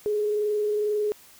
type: tone with frequency modulation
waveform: sine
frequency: 420 Hz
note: G#4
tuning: 19 cents sharp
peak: -22 dBFS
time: 0.06-1.12 s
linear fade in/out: 0 ms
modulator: 22.2 Hz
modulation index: 0.25
effects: white hiss -52 dBFS RMS until 1.39 s